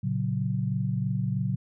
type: chord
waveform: sine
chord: F# major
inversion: first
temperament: just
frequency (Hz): 115.62 / 138.75 / 185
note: A#2 / C#3 / F#3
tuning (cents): -14 / +2 / 0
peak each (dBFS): -29 / -29 / -30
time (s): 0.03-1.56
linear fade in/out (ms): 10
effects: none